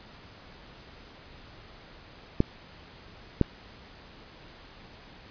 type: clicks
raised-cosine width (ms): 3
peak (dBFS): -7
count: 2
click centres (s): 2.404 / 3.413
effects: pink hiss -50 dBFS RMS until 5.3 s + resampled to 11025 Hz